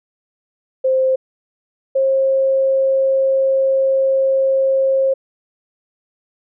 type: tone pair in turn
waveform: sine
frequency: 523.3 / 535.5 Hz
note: C5 / C5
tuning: 0 / +40 cents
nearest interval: unison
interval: 40 cents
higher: second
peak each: -12 dBFS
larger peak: neither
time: 0.84-1.16 / 1.95-5.14 s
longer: second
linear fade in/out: 10 ms
effects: none